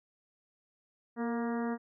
harmonic tone with a mistuned harmonic, 235.3 Hz, A#3, 16 cents sharp, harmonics 1 / 2 / 3 / 4 / 5 / 6 / 7 / 8, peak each -32 / -38 / -42 / -44 / -46 / -48 / -49 / -50 dBFS, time 1.16-1.78 s, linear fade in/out 50 ms, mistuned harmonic 2, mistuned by -31 cents, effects none

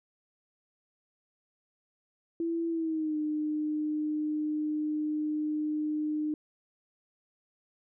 sine tone with pitch glide, 333.3 to 303.9 Hz, E4 to D#4, +19 to -41 cents, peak -28 dBFS, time 2.4-6.34 s, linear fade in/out 2 ms, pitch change -160 cents, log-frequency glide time 2.69-3.17 s, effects none

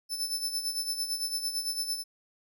sawtooth tone with tremolo, 5274 Hz, E8, in tune, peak -25 dBFS, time 0.09-2.04 s, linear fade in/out 50 ms, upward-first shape sine, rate 8.9 Hz, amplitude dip 65%, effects none

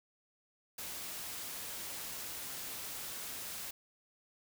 white noise, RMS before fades -43 dBFS, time 0.78-3.71 s, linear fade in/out 5 ms, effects none

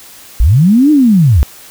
sine linear two-way sweep, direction up then down, 43.65 to 311.1 to 57.6 Hz, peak -4 dBFS, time 0.4-1.43 s, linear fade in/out 0 ms, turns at 0.91 s, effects white hiss -36 dBFS RMS until 1.7 s

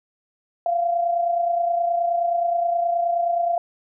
sine tone pair together, 687.5 / 717 Hz, F5 / F5, -27 / +45 cents, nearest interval minor second, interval 72 cents, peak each -19 / -28 dBFS, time 0.66-3.58 s, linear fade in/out 2 ms, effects none

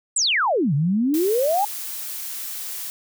sine exponential two-way sweep, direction down then up, 8372 to 135.2 to 849 Hz, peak -17 dBFS, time 0.16-1.65 s, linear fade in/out 5 ms, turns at 0.74 s
blue noise, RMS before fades -31 dBFS, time 1.14-2.9 s, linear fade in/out 0 ms
effects none

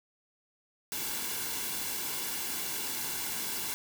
white noise with comb filter, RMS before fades -35 dBFS, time 0.92-3.74 s, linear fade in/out 0 ms, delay 1.6 ms, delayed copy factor -0.55, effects none

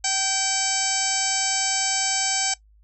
harmonic tone with a mistuned harmonic, 770 Hz, G5, 31 cents flat, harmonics 1 / 2 / 3 / 4 / 5 / 6 / 7 / 8 / 9 / 10, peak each -29 / -33 / -32 / -33 / -37 / -31 / -31 / -27 / -32 / -27 dBFS, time 0.04-2.54 s, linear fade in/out 5 ms, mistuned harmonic 2, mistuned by +27 cents, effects noise-tail reverb RT60 0.1 s tail -19 dB re dry + added 52 Hz sine -52 dBFS peak until 2.83 s

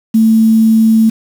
sine tone with quantisation, 222.3 Hz, A3, 18 cents sharp, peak -5 dBFS, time 0.14-1.1 s, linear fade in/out 10 ms, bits 5, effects none

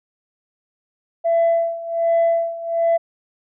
sine tone with tremolo, 670 Hz, E5, 28 cents sharp, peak -11 dBFS, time 1.24-2.98 s, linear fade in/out 20 ms, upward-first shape sine, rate 1.3 Hz, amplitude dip 85%, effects tanh soft clip ceiling -11 dBFS

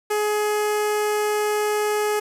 sawtooth tone with notch filter, 420.6 Hz, G#4, 22 cents sharp, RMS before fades -22 dBFS, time 0.1-2.2 s, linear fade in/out 10 ms, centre 3800 Hz, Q 1.8, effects resampled to 32000 Hz + 7-bit

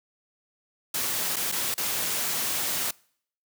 white noise with dropouts, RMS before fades -28 dBFS, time 0.94-2.91 s, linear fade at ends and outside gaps 5 ms, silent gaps 1.36-1.365 / 1.517-1.522 / 1.742-1.778 s, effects noise-tail reverb RT60 0.6 s tail -25 dB re dry + high-pass 100 Hz 12 dB/octave

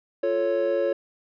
triangle chord, F augmented, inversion none, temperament equal, 349.2 / 440 / 554.4 Hz, F4 / A4 / C#5, 0 / 0 / 0 cents, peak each -26 / -26 / -21 dBFS, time 0.23-0.93 s, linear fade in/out 5 ms, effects resampled to 11025 Hz

